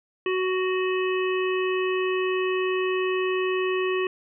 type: harmonic tone with a mistuned harmonic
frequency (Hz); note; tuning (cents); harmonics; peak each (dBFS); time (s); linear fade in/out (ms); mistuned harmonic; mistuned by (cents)
371.8; F#4; +8; 1 / 3 / 5 / 7 / 8; -23 / -32 / -34 / -33 / -38; 0.26-4.07; 2; 7; -21
effects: none